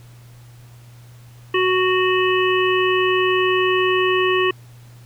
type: harmonic tone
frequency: 370 Hz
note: F#4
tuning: in tune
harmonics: 1 / 3 / 5 / 7 / 8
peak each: -17 / -22 / -24 / -25 / -26 dBFS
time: 1.54-4.51 s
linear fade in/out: 5 ms
effects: added 120 Hz sine -41 dBFS peak until 5.05 s + pink hiss -52 dBFS RMS until 5.05 s